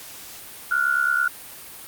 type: tone pair together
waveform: sine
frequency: 1396.9 / 1466.1 Hz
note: F6 / F#6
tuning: 0 / -16 cents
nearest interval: minor second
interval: 84 cents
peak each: -21 dBFS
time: 0.71-1.28 s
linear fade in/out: 5 ms
effects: white hiss -40 dBFS RMS until 1.87 s + Opus 48 kbps